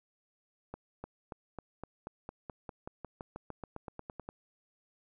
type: accelerating click train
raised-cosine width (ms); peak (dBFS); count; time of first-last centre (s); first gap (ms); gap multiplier
1; -27; 21; 0.74-4.289; 300; 0.94
effects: none